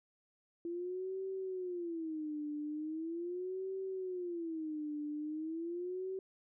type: tone with vibrato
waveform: sine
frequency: 337 Hz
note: E4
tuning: 38 cents sharp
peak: -37 dBFS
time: 0.65-6.19 s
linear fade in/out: 2 ms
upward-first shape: sine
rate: 0.4 Hz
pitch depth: 220 cents each way
effects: none